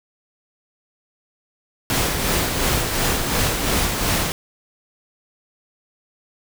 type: noise with tremolo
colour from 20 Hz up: pink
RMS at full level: -19 dBFS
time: 1.9-4.32 s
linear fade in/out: 0 ms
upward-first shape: sine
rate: 2.8 Hz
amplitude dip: 40%
effects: none